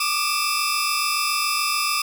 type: tone cluster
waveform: sawtooth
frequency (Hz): 1165 / 1212 / 2648 / 5010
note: D6 / D#6 / E7 / D#8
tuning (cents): -14 / -46 / +7 / +11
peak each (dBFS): -23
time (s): 0-2.02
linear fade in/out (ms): 5
effects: none